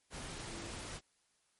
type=tone in noise; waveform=sine; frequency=338.6 Hz; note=E4; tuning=46 cents sharp; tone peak=-49 dBFS; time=0.46-0.73 s; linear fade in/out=50 ms; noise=pink; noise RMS=-45 dBFS; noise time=0.1-1.01 s; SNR=-7 dB; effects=white hiss -75 dBFS RMS until 1.59 s + MP3 48 kbps